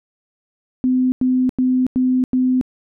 sine tone bursts, 255.2 Hz, C4, 43 cents flat, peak -13 dBFS, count 5, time 0.84-2.612 s, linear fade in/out 0 ms, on 280 ms, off 93 ms, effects none

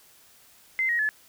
sine tone with pitch steps, 2071 / 1888.2 / 1721.5 Hz, C7 / A#6 / A6, -18 / +22 / -38 cents, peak -22 dBFS, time 0.79-1.09 s, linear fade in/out 0 ms, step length 100 ms, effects white hiss -56 dBFS RMS until 1.28 s

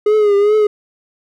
triangle tone with vibrato, 415.3 Hz, G#4, in tune, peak -7 dBFS, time 0.06-0.67 s, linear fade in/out 5 ms, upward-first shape triangle, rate 2.5 Hz, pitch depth 72 cents each way, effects none

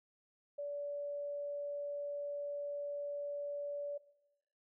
sine tone, 576 Hz, D5, 34 cents flat, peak -38 dBFS, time 0.58-3.98 s, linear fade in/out 10 ms, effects noise-tail reverb RT60 0.8 s tail -17 dB re dry

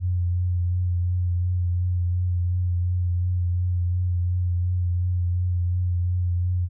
sine tone with vibrato, 89 Hz, F2, 33 cents sharp, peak -20 dBFS, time 0-6.69 s, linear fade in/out 50 ms, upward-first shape triangle, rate 2.8 Hz, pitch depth 29 cents each way, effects none

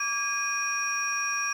sine tone cluster, 1154 / 1628 / 2465 / 5630 Hz, D6 / G#6 / D#7 / F8, -31 / -35 / -17 / +13 cents, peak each -31 dBFS, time 0-1.53 s, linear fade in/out 5 ms, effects tanh soft clip ceiling -18 dBFS + 9-bit

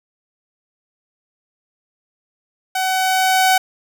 sawtooth tone with level ramp, 753 Hz, F#5, 30 cents sharp, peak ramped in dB -14 to -7 dBFS, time 2.75-3.58 s, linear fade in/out 5 ms, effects none

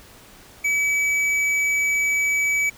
sine tone with tanh clipping, 2287 Hz, D7, 47 cents flat, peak -20 dBFS, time 0.64-2.7 s, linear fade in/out 10 ms, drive 11 dB, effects pink hiss -47 dBFS RMS until 2.77 s

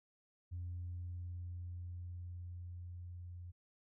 sine tone with level ramp, 88.1 Hz, F2, 16 cents sharp, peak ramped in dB -39 to -46 dBFS, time 0.51-3.52 s, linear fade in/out 20 ms, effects tanh soft clip ceiling -37 dBFS

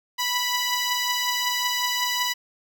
10% pulse beating tone pair, 985 / 990.4 Hz, B5 / B5, -5 / +5 cents, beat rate 5.4 Hz, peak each -15 / -21 dBFS, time 0.18-2.34 s, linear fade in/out 20 ms, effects none

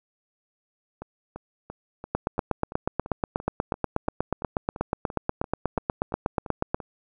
two click trains, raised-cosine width 1 ms, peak -22 / -9 dBFS, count 18 / 39, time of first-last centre 1.02-6.802 / 2.15-6.745 s, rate 2.94 / 8.27 Hz, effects none

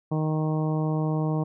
harmonic tone, 155.56 Hz, D#3, in tune, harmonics 1 / 2 / 3 / 4 / 5 / 6 / 7, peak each -24 / -30 / -34 / -36 / -38 / -40 / -41 dBFS, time 0.11-1.44 s, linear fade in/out 10 ms, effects none

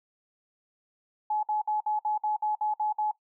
sine tone bursts, 850 Hz, G#5, 40 cents sharp, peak -25 dBFS, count 10, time 1.3-3.113 s, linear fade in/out 5 ms, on 130 ms, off 57 ms, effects noise-tail reverb RT60 0.1 s tail -17 dB re dry

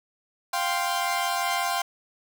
sawtooth chord, F suspended second, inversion none, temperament equal, 698.5 / 784 / 1046.5 Hz, F5 / G5 / C6, 0 / 0 / 0 cents, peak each -25 dBFS, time 0.53-1.82 s, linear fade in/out 5 ms, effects none

